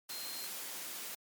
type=tone in noise; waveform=sine; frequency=4177 Hz; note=C8; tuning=4 cents flat; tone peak=-45 dBFS; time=0.1-0.47 s; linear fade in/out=5 ms; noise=white; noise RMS=-43 dBFS; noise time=0.09-1.15 s; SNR=-5 dB; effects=high-pass 200 Hz 12 dB/octave + MP3 96 kbps